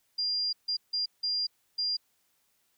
sine tone bursts at uneven times, 4800 Hz, D8, 37 cents sharp, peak -27 dBFS, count 5, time 0.18-0.53 / 0.68-0.77 / 0.93-1.06 / 1.23-1.47 / 1.78-1.97 s, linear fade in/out 10 ms, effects white hiss -72 dBFS RMS until 2.77 s

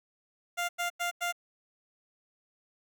15% pulse tone bursts, 698.5 Hz, F5, in tune, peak -23 dBFS, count 4, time 0.57-1.326 s, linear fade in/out 20 ms, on 120 ms, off 92 ms, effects none

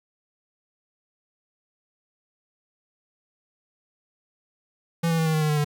square tone with pitch steps, 167.3 / 164.33 / 161.41 / 158.55 / 155.74 / 152.97 / 150.26 / 147.59 Hz, E3 / E3 / E3 / D#3 / D#3 / D#3 / D3 / D3, +26 / -5 / -36 / +33 / +2 / -29 / +40 / +9 cents, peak -21 dBFS, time 5.03-5.646 s, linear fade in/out 10 ms, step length 77 ms, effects 10-bit

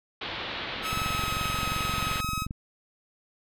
white low-pass noise, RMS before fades -35 dBFS, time 0.21-2.21 s, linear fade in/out 5 ms, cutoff 4000 Hz, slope 48 dB/octave
sawtooth tone with pitch glide, 1291 to 1274.7 Hz, E6 to D#6, -37 to +41 cents, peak -26 dBFS, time 0.82-2.47 s, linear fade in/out 50 ms, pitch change -22 cents, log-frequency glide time 0.98-1.3 s
click train, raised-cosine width 5 ms, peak -21 dBFS, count 37, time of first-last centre 0.93-2.509 s, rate 22.8 Hz
effects none

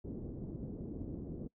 white low-pass noise, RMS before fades -43 dBFS, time 0.04-1.48 s, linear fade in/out 10 ms, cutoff 350 Hz, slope 24 dB/octave, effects noise-tail reverb RT60 0.1 s tail -23 dB re dry

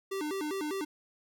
square tone with vibrato, 342.5 Hz, F4, 34 cents flat, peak -33 dBFS, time 0.11-0.85 s, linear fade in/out 10 ms, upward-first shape square, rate 5 Hz, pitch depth 220 cents each way, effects none

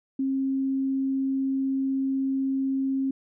sine tone, 268.4 Hz, C4, 44 cents sharp, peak -23 dBFS, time 0.19-3.11 s, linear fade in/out 5 ms, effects none

